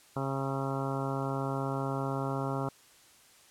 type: harmonic tone with a mistuned harmonic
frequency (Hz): 135.8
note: C#3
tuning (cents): -35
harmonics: 1 / 2 / 3 / 4 / 5 / 6 / 7 / 8 / 9 / 10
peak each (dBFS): -34 / -37 / -39 / -40 / -41 / -42 / -42 / -43 / -44 / -44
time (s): 0.16-2.69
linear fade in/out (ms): 5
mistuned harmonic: 9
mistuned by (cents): +31
effects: white hiss -59 dBFS RMS until 3.5 s + low-pass 11000 Hz 12 dB/octave